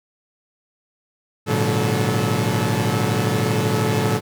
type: tone cluster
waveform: sawtooth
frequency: 105.7 / 118.4 / 144.2 / 185.2 / 433 Hz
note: G#2 / A#2 / D3 / F#3 / A4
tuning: +31 / +27 / -31 / +2 / -28 cents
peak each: -20 / -19 / -21 / -21 / -22 dBFS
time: 1.46-4.21 s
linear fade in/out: 50 ms
effects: none